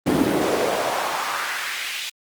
brown noise with high-pass filter sweep, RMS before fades -23 dBFS, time 0.06-2.1 s, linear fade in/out 10 ms, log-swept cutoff 240 to 3100 Hz, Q 1.8, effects Opus 32 kbps

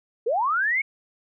sine linear sweep, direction up, 413.4 to 2238 Hz, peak -20 dBFS, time 0.26-0.82 s, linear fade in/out 10 ms, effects none

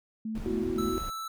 sine tone with tremolo, 220 Hz, A3, in tune, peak -31 dBFS, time 0.25-0.96 s, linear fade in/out 5 ms, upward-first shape square, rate 3.9 Hz, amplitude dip 75%
brown noise, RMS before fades -39 dBFS, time 0.35-1.1 s, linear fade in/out 2 ms
sine chord, B suspended fourth, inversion none, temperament equal, 246.9 / 329.6 / 370 Hz, B3 / E4 / F#4, 0 / 0 / 0 cents, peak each -35 / -33 / -31 dBFS, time 0.46-0.98 s, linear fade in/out 0 ms
square tone, 1318.5 Hz, E6, in tune, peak -35 dBFS, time 0.78-1.28 s, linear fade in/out 5 ms
effects none

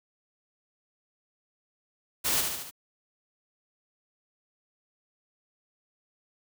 white noise with echo, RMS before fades -27 dBFS, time 2.24-2.42 s, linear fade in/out 20 ms, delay 73 ms, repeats 4, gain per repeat -4 dB, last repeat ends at 2.712 s, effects none

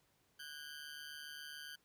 20% pulse ring-modulated tone, 1550 Hz, G6, 20 cents flat, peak -40 dBFS, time 0.39-1.76 s, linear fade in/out 10 ms, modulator 73.6 Hz, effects pink hiss -75 dBFS RMS until 1.84 s + high-pass 60 Hz 12 dB/octave

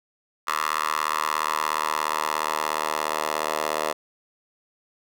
10% pulse tone with high-pass filter sweep, 77 Hz, D#2, 17 cents flat, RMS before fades -26 dBFS, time 0.47-3.93 s, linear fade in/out 10 ms, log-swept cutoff 1200 to 690 Hz, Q 3, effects none

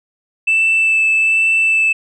sine tone with vibrato, 2642 Hz, E7, 3 cents sharp, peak -9 dBFS, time 0.47-1.93 s, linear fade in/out 10 ms, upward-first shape sine, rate 1.2 Hz, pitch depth 10 cents each way, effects tanh soft clip ceiling -8 dBFS

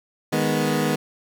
20% pulse chord, G# minor, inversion second, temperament equal, 155.56 / 207.7 / 246.9 Hz, D#3 / G#3 / B3, 0 / 0 / 0 cents, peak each -19 / -20 / -19 dBFS, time 0.32-0.96 s, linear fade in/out 10 ms, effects none

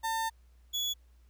35% pulse tone pair in turn, 900 / 3392 Hz, A5 / G#7, +39 / +36 cents, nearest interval octave + major seventh, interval 2297 cents, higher second, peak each -28 dBFS, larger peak neither, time 0.03-0.3 / 0.73-0.94 s, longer first, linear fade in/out 20 ms, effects added 60 Hz sine -57 dBFS peak until 1.29 s + pink hiss -73 dBFS RMS until 1.29 s

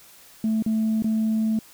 sine tone with dropouts, 219.9 Hz, A3, 1 cent flat, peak -18 dBFS, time 0.44-1.59 s, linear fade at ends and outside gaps 2 ms, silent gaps 0.624-0.662 / 1.023-1.043 s, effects tanh soft clip ceiling -17 dBFS + white hiss -50 dBFS RMS until 1.73 s

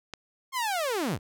click, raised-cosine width 0.2 ms, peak -19 dBFS, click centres 0.137 s
sawtooth linear sweep, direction down, 1087 to 58 Hz, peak -23 dBFS, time 0.52-1.19 s, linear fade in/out 50 ms
effects none

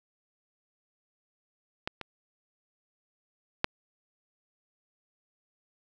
clicks, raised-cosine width 0.3 ms, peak -15 / -21 / -7 dBFS, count 3, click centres 1.875 / 2.013 / 3.644 s, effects none

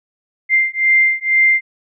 sine beating tone pair, 2093 / 2095.1 Hz, C7 / C7, 0 / +2 cents, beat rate 2.1 Hz, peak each -14 / -14 dBFS, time 0.49-1.61 s, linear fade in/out 50 ms, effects none

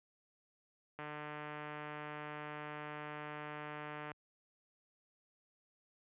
click train, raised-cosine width 0.5 ms, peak -30 dBFS, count 470, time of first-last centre 0.99-4.117 s, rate 150 Hz, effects high-pass 60 Hz 12 dB/octave + resampled to 8000 Hz

